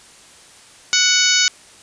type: harmonic tone with a mistuned harmonic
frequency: 745 Hz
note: F#5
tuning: 12 cents sharp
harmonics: 2 / 3 / 4 / 5 / 6 / 7 / 8 / 9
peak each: -21 / -21 / -21 / -21 / -21 / -21 / -21 / -21 dBFS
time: 0.93-1.48 s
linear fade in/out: 0 ms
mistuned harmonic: 2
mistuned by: -21 cents
effects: white hiss -45 dBFS RMS until 1.82 s + resampled to 22050 Hz